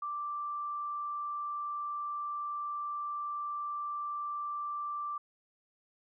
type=tone; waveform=sine; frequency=1174.7 Hz; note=D6; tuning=in tune; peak=-34 dBFS; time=0.02-5.18 s; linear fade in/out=5 ms; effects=none